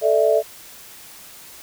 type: chord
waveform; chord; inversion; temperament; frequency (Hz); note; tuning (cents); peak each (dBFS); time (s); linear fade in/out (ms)
sine; A suspended fourth; none; equal with one note detuned; 440 / 593.1 / 659.3; A4 / D5 / E5; 0 / +17 / 0; -18; 0.01-0.43; 50
effects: white hiss -42 dBFS RMS until 1.62 s